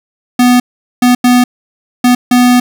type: tone bursts at uneven times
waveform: square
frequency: 246.9 Hz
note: B3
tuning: in tune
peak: -5 dBFS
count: 5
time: 0.39-0.6 / 1.02-1.15 / 1.24-1.44 / 2.04-2.15 / 2.31-2.6 s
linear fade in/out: 5 ms
effects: none